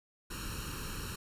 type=noise with comb filter; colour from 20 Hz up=pink; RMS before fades=-40 dBFS; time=0.3-1.16 s; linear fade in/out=10 ms; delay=0.72 ms; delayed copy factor=+0.95; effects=resampled to 32000 Hz

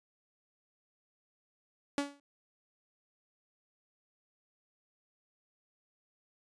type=tone with exponential decay; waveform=sawtooth; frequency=284 Hz; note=C#4; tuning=42 cents sharp; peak=-23 dBFS; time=1.98-2.2 s; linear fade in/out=1 ms; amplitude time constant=47 ms; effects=resampled to 22050 Hz

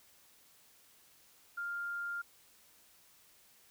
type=tone; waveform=sine; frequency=1400 Hz; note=F6; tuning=4 cents sharp; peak=-36 dBFS; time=1.57-2.22 s; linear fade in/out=10 ms; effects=white hiss -64 dBFS RMS until 3.7 s

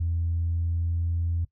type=tone with pitch glide; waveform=sine; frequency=84 to 84.58 Hz; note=E2 to E2; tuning=+33 to +45 cents; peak=-23 dBFS; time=0-1.45 s; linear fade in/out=10 ms; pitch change=+12 cents; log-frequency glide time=0.32-1.09 s; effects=noise-tail reverb RT60 0.1 s tail -18 dB re dry + tanh soft clip ceiling -19 dBFS

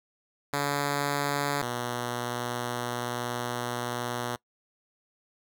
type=tone pair in turn; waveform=5% pulse; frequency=143 / 121.27 Hz; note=D3 / B2; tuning=-46 / -31 cents; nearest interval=minor third; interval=285 cents; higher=first; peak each=-15 / -19 dBFS; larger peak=first; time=0.53-1.62 / 1.62-4.36 s; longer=second; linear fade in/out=5 ms; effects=noise-tail reverb RT60 0.1 s tail -22 dB re dry

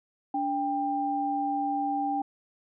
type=tone pair together; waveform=sine; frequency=288.7 / 793 Hz; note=D4 / G5; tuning=-30 / +20 cents; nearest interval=octave + perfect fourth; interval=1750 cents; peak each=-31 / -27 dBFS; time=0.34-2.22 s; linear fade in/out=5 ms; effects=none

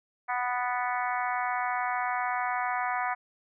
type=harmonic tone with a mistuned harmonic; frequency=246.9 Hz; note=B3; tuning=in tune; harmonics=3 / 4 / 5 / 6 / 7 / 8 / 9; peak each=-31 / -33 / -35 / -37 / -38 / -39 / -40 dBFS; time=0.28-3.15 s; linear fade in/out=20 ms; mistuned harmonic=7; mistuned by=+15 cents; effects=none

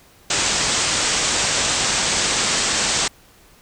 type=low-pass noise; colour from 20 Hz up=white; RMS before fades=-20 dBFS; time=0.3-3.08 s; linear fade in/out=5 ms; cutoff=8400 Hz; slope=96 dB/octave; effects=pink hiss -51 dBFS RMS until 3.61 s

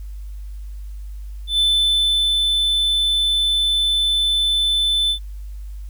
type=tone with ADSR envelope; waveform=triangle; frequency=3520 Hz; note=A7; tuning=in tune; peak=-12 dBFS; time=1.47-5.19 s; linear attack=120 ms; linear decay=760 ms; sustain=-2 dB; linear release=87 ms; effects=added 50 Hz sine -29 dBFS peak until 5.89 s + white hiss -57 dBFS RMS until 5.89 s

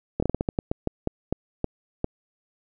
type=slowing click train; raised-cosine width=2 ms; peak=-10 dBFS; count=14; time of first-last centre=0.2-2.044 s; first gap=25 ms; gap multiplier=1.26; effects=none

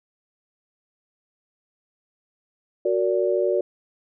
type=chord; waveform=sine; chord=Gb augmented; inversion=none; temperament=just; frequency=370 / 462.5 / 578.1 Hz; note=Gb4 / Bb4 / D5; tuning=0 / -14 / -27 cents; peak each=-22 / -25 / -23 dBFS; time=2.85-3.61 s; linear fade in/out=5 ms; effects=none

